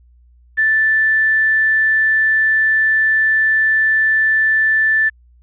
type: tone with quantisation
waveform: sine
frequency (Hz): 1760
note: A6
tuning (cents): 0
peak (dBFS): -11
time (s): 0.57-5.1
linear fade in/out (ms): 20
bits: 6
effects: added 60 Hz sine -46 dBFS peak until 5.42 s + resampled to 8000 Hz